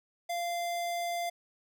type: tone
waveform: square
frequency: 692 Hz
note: F5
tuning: 16 cents flat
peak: -32 dBFS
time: 0.29-1.3 s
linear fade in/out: 10 ms
effects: none